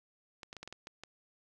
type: clicks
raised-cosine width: 0.2 ms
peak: -28 dBFS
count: 8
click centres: 0.432 / 0.529 / 0.567 / 0.63 / 0.676 / 0.726 / 0.871 / 1.036 s
effects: none